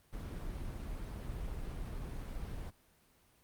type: noise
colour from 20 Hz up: brown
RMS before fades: -41 dBFS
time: 0.12-2.71 s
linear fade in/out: 20 ms
effects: pink hiss -68 dBFS RMS until 3.43 s + Opus 32 kbps